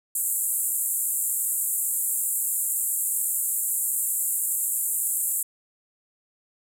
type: band-pass noise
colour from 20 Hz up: pink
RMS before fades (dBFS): -26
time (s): 0.15-5.43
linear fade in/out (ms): 5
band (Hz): 7400 to 15000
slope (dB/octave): 96
effects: none